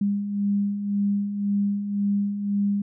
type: beating tone pair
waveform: sine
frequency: 200.5 / 202.4 Hz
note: G3 / G#3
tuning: +39 / -44 cents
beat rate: 1.9 Hz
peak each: -30 / -22 dBFS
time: 0.01-2.82 s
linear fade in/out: 5 ms
effects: none